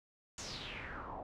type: noise with low-pass filter sweep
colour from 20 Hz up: pink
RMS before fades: -45 dBFS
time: 0.38-1.23 s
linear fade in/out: 2 ms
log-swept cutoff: 6900 to 700 Hz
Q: 4.7
effects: none